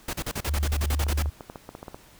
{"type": "noise bursts", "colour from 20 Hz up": "pink", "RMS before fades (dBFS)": -30, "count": 13, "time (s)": [0.08, 1.225], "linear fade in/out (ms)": 5, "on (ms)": 53, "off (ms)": 38}
{"type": "tone", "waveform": "sine", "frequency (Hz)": 73.42, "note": "D2", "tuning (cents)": 0, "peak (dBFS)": -23, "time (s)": [0.47, 1.3], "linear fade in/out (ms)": 10}
{"type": "clicks", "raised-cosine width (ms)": 1, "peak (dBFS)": -23, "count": 12, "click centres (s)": [1.034, 1.067, 1.106, 1.259, 1.408, 1.499, 1.558, 1.691, 1.751, 1.829, 1.882, 1.945]}
{"effects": ["pink hiss -53 dBFS RMS until 2.19 s"]}